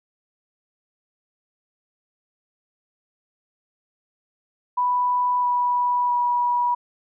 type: tone with pitch steps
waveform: sine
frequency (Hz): 987.8 / 979.3 / 970.8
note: B5 / B5 / B5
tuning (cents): 0 / -15 / -30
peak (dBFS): -18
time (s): 4.77-6.75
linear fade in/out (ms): 10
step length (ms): 660
effects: none